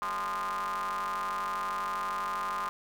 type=ring-modulated tone; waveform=45% pulse; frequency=92.5 Hz; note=F#2; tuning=in tune; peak=-28 dBFS; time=0.02-2.69 s; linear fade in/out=0 ms; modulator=1130 Hz; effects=11-bit